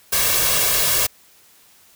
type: noise with comb filter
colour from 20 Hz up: white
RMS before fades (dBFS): -18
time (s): 0.12-1.07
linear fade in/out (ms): 10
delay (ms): 1.8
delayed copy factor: +0.6
effects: white hiss -52 dBFS RMS until 1.95 s